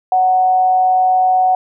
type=tone with amplitude modulation; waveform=sine; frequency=742 Hz; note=F#5; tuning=5 cents sharp; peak=-8 dBFS; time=0.12-1.55 s; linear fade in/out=2 ms; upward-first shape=sine; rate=181 Hz; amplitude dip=30%; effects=none